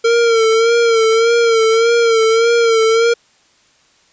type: tone with vibrato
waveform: square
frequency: 456.8 Hz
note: A#4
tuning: 35 cents flat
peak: -10 dBFS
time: 0.04-3.14 s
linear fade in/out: 10 ms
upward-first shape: sine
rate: 1.7 Hz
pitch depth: 49 cents each way
effects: white hiss -53 dBFS RMS until 4.12 s + resampled to 16000 Hz